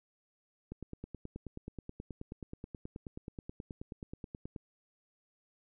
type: click train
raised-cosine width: 3 ms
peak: -29 dBFS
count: 37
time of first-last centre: 0.72-4.562 s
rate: 9.37 Hz
effects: none